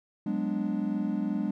triangle chord, G# half-diminished seventh, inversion third, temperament equal, 185 / 207.7 / 246.9 / 293.7 Hz, F#3 / G#3 / B3 / D4, 0 / 0 / 0 / 0 cents, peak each -33 / -28 / -33 / -31 dBFS, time 0.26-1.51 s, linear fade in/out 5 ms, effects none

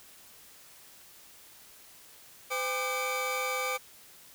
45% pulse tone cluster, 511 / 803 / 1203 / 2295 Hz, C5 / G5 / D6 / D7, -41 / +41 / +41 / -40 cents, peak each -35 / -39 / -35 / -34 dBFS, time 2.5-3.78 s, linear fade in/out 20 ms, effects white hiss -54 dBFS RMS until 4.34 s

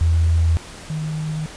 sine tone pair in turn, 82.4 / 155.55 Hz, E2 / D#3, 0 / 0 cents, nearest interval major seventh, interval 1100 cents, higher second, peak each -13 / -22 dBFS, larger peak first, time 0.01-0.57 / 0.9-1.46 s, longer neither, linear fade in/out 0 ms, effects pink hiss -38 dBFS RMS until 1.56 s + resampled to 22050 Hz

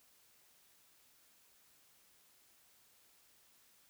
silence, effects white hiss -68 dBFS RMS until 3.89 s

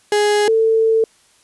35% pulse / sine tone pair in turn, 415.9 / 446.5 Hz, G#4 / A4, +2 / +25 cents, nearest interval minor second, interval 123 cents, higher second, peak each -11 dBFS, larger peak neither, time 0.12-0.48 / 0.48-1.04 s, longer second, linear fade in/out 2 ms, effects white hiss -54 dBFS RMS until 1.43 s + resampled to 24000 Hz

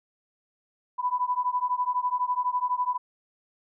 sine beating tone pair, 987.8 / 999.8 Hz, B5 / B5, 0 / +21 cents, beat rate 12 Hz, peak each -27 dBFS, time 0.98-2.98 s, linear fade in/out 20 ms, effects none

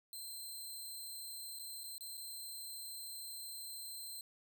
10% pulse tone with dropouts, 4119 Hz, C8, 28 cents flat, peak -38 dBFS, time 0.13-4.21 s, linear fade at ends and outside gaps 1 ms, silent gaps 1.589-1.595 / 1.835-1.84 / 1.981-2.008 / 2.171-2.176 s, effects none

